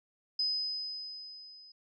sine tone with level ramp, 5030 Hz, D#8, 18 cents sharp, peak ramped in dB -27 to -52 dBFS, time 0.39-1.72 s, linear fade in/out 5 ms, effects none

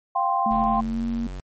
sine chord, F suspended second, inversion none, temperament equal, 698.5 / 784 / 1046.5 Hz, F5 / G5 / C6, 0 / 0 / 0 cents, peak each -26 / -23 / -23 dBFS, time 0.15-0.81 s, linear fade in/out 10 ms
sine tone with pitch glide, 220.8 to 232.6 Hz, A3 to A#3, +6 to -4 cents, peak -24 dBFS, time 0.46-1.27 s, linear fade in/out 2 ms, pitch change +90 cents, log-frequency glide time 0.76-1.07 s
square tone, 46.25 Hz, F#1, in tune, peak -32 dBFS, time 0.51-1.4 s, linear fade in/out 0 ms
effects MP3 32 kbps

